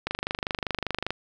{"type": "click train", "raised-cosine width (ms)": 0.3, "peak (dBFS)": -11, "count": 27, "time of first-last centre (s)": [0.07, 1.106], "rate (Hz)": 25.1, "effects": []}